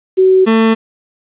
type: tone pair in turn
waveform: sine / 30% pulse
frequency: 376.2 / 223.7 Hz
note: F#4 / A3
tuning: +29 / +29 cents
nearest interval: major sixth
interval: 900 cents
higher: first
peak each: -5 dBFS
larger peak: neither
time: 0.17-0.46 / 0.46-0.75 s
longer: neither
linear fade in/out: 20 ms
effects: resampled to 8000 Hz + 7-bit